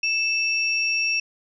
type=tone pair together; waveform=sine; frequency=2642 / 5576 Hz; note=E7 / F8; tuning=+3 / -4 cents; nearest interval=octave + minor second; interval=1293 cents; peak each=-21 / -27 dBFS; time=0.03-1.2 s; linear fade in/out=5 ms; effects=none